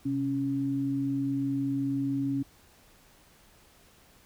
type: tone pair together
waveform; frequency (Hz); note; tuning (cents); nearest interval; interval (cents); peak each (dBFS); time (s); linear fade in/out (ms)
sine; 130.81 / 276.7; C3 / C#4; 0 / -3; octave + minor second; 1297; -34 / -27; 0.05-2.43; 10
effects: pink hiss -59 dBFS RMS until 4.25 s